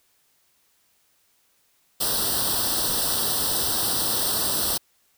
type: noise with comb filter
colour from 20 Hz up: white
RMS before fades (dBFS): -24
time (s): 2-4.78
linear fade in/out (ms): 10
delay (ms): 0.22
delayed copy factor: +0.9
effects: white hiss -65 dBFS RMS until 5.17 s